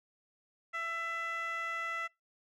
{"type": "tone with band-pass filter", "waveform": "15% pulse", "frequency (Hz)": 667, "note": "E5", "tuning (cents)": 20, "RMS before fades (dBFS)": -37, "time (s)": [0.73, 2.08], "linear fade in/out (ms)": 20, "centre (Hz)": 1700, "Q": 3, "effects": ["noise-tail reverb RT60 0.2 s tail -25 dB re dry"]}